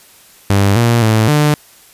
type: tone with pitch steps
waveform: sawtooth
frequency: 99.7 / 117.7 / 109.9 / 149.2 Hz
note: G2 / A#2 / A2 / D3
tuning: +30 / +17 / -2 / +28 cents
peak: -5 dBFS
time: 0.5-1.54 s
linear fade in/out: 0 ms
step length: 260 ms
effects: white hiss -44 dBFS RMS until 1.93 s + resampled to 32000 Hz